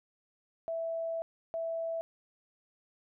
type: tone bursts at uneven times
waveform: sine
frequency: 659.3 Hz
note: E5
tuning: in tune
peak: -32 dBFS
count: 2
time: 0.68-1.22 / 1.54-2.01 s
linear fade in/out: 0 ms
effects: none